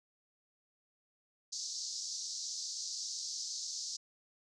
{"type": "band-pass noise", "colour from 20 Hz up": "white", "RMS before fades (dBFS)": -41, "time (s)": [1.52, 3.97], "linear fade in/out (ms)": 10, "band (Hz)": [4400, 6600], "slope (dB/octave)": 48, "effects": []}